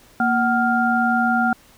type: tone cluster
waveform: sine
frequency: 233 / 749 / 1401 Hz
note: A#3 / F#5 / F6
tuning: -1 / +21 / +5 cents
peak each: -20 dBFS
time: 0.2-1.53 s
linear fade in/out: 2 ms
effects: pink hiss -51 dBFS RMS until 1.77 s